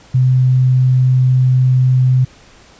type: tone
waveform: sine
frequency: 128.3 Hz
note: C3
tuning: 34 cents flat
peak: -8 dBFS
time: 0.14-2.25 s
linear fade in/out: 10 ms
effects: pink hiss -44 dBFS RMS until 2.79 s + resampled to 16000 Hz